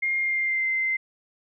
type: tone with pitch glide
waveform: sine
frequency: 2125 to 2076 Hz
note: C7 to C7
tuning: +26 to -14 cents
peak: -22 dBFS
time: 0.02-0.97 s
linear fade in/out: 10 ms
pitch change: -40 cents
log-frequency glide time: 0.19-0.68 s
effects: none